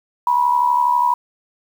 sine tone with amplitude modulation, 973 Hz, B5, 26 cents flat, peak -10 dBFS, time 0.27-1.14 s, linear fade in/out 2 ms, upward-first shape sine, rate 72.2 Hz, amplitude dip 65%, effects 7-bit

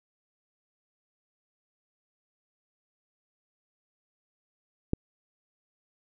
click, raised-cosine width 3 ms, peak -12 dBFS, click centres 4.934 s, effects none

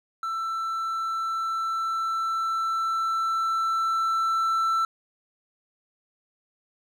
triangle tone with level ramp, 1333 Hz, E6, 19 cents sharp, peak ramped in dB -25 to -19 dBFS, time 0.23-4.85 s, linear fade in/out 2 ms, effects none

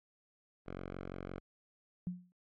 5% pulse tone, 45.8 Hz, F#1, 17 cents flat, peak -31 dBFS, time 0.66-1.4 s, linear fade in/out 10 ms
sine tone with exponential decay, 179.1 Hz, F3, 44 cents sharp, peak -32 dBFS, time 2.07-2.32 s, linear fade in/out 0 ms, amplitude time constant 54 ms
effects low-pass 2000 Hz 12 dB/octave + AAC 48 kbps

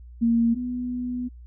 sine tone pair in turn, 231.9 / 247.5 Hz, A#3 / B3, -9 / +4 cents, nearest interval minor second, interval 113 cents, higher second, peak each -17 / -26 dBFS, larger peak first, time 0.21-0.55 / 0.55-1.29 s, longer second, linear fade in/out 20 ms, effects added 60 Hz sine -41 dBFS peak until 1.46 s

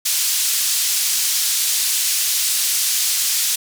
pink band-pass noise, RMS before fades -19 dBFS, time 0.05-3.56 s, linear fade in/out 10 ms, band 4700 to 14000 Hz, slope 12 dB/octave, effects none

